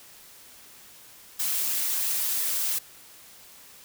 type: noise with flanger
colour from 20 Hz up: blue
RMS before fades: -27 dBFS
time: 1.39-2.79 s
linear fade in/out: 10 ms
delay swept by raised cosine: 1.3 to 6.5 ms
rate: 2.9 Hz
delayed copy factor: -0.55
effects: white hiss -50 dBFS RMS until 3.84 s